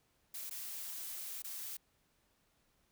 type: noise with dropouts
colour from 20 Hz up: blue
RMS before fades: -44 dBFS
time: 0.34-1.77 s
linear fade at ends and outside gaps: 5 ms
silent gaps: 0.497-0.509 / 1.422-1.443 s
effects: pink hiss -75 dBFS RMS until 2.91 s